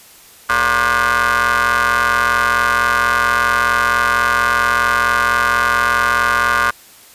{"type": "ring-modulated tone", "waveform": "25% pulse", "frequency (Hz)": 123.6, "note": "B2", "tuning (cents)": 2, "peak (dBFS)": -6, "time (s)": [0.49, 6.71], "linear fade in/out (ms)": 10, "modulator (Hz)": 1320, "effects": ["white hiss -43 dBFS RMS until 7.14 s", "resampled to 32000 Hz"]}